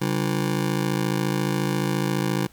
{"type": "ring-modulated tone", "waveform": "25% pulse", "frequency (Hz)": 162.4, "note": "E3", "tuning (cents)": -26, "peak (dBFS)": -15, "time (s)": [0.01, 2.47], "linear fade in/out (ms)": 10, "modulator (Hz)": 27.2, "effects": ["pink hiss -55 dBFS RMS until 2.52 s"]}